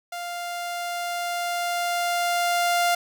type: tone with level ramp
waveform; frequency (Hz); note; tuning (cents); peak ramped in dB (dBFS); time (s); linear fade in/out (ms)
sawtooth; 698.5; F5; 0; -27 to -15; 0.12-2.95; 5
effects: none